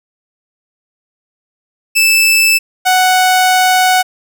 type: tone pair in turn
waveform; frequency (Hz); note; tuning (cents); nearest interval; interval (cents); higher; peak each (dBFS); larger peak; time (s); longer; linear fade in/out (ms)
sawtooth; 2634 / 741.1; E7 / F#5; -2 / +3; octave + minor seventh; 2195; first; -4; neither; 1.95-2.59 / 2.85-4.03; second; 20
effects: none